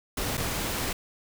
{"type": "noise with dropouts", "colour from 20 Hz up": "pink", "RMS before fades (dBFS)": -30, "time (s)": [0.17, 0.93], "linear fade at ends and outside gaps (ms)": 5, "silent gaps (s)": [0.372, 0.376], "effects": []}